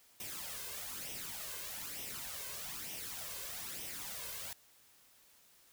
white noise with flanger, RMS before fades -44 dBFS, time 0.2-4.53 s, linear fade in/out 2 ms, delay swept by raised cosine 0.34 to 1.94 ms, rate 1.1 Hz, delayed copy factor +0.6, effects white hiss -65 dBFS RMS until 5.72 s

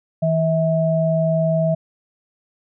sine tone pair together, 161.54 / 647 Hz, E3 / E5, -35 / -32 cents, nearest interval 2 octaves, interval 2403 cents, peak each -18 dBFS, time 0.22-1.75 s, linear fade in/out 10 ms, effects none

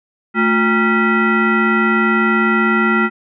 sine tone with frequency modulation, 800 Hz, G5, 35 cents sharp, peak -11 dBFS, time 0.34-3.1 s, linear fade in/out 50 ms, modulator 579 Hz, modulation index 2.1, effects none

